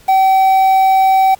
triangle tone with quantisation, 767 Hz, G5, 38 cents flat, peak -5 dBFS, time 0.08-1.35 s, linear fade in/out 10 ms, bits 5, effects pink hiss -45 dBFS RMS until 1.39 s + MP3 96 kbps

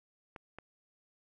clicks, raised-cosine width 0.5 ms, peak -30 dBFS, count 2, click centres 0.362 / 0.586 s, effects none

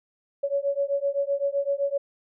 sine beating tone pair, 557 / 564.8 Hz, C#5 / C#5, +8 / +32 cents, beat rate 7.8 Hz, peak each -26 dBFS, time 0.43-1.98 s, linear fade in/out 10 ms, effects none

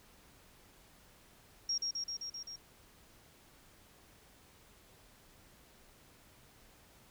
sine tone with echo, 5588 Hz, F8, in tune, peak -31 dBFS, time 1.69-1.78 s, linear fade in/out 5 ms, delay 130 ms, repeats 6, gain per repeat -2 dB, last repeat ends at 2.56 s, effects pink hiss -62 dBFS RMS until 7.1 s

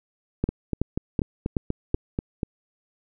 two click trains, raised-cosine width 3 ms, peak -12 / -9 dBFS, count 9 / 5, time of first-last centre 0.49-2.432 / 0.44-1.944 s, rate 4.12 / 2.66 Hz, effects none

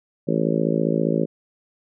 harmonic tone, 55 Hz, A1, in tune, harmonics 3 / 4 / 5 / 6 / 7 / 8 / 9 / 10, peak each -24 / -25 / -26 / -27 / -27 / -28 / -29 / -29 dBFS, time 0.27-1.26 s, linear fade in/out 20 ms, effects none

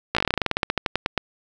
slowing click train, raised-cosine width 0.3 ms, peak -4 dBFS, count 21, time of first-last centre 0.15-1.177 s, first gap 16 ms, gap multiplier 1.11, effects none

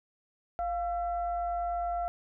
sine tone with frequency modulation, 698.5 Hz, F5, in tune, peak -29 dBFS, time 0.59-2.08 s, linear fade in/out 0 ms, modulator 647 Hz, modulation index 0.46, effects none

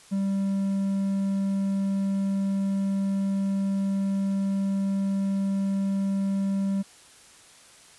triangle tone, 195.7 Hz, G3, 3 cents flat, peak -21 dBFS, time 0.11-6.83 s, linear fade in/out 20 ms, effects white hiss -52 dBFS RMS until 7.98 s + resampled to 24000 Hz

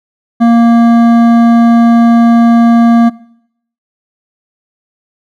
sine tone with hard clipping, 233.1 Hz, A#3, in tune, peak -5 dBFS, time 0.4-3.1 s, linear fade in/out 20 ms, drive 11 dB, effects noise-tail reverb RT60 0.7 s tail -21 dB re dry

